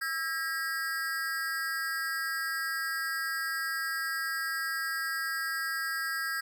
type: tone with amplitude modulation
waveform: square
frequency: 1619 Hz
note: G#6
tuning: 45 cents flat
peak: -27 dBFS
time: 0.01-6.41 s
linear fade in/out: 10 ms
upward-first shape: sine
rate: 298 Hz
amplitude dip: 100%
effects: none